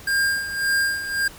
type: tone with tremolo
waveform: square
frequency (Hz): 1605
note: G6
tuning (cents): +40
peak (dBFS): -18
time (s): 0.07-1.28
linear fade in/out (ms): 5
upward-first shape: sine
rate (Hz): 1.8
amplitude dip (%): 70
effects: added 83 Hz sine -52 dBFS peak until 1.38 s + pink hiss -43 dBFS RMS until 1.38 s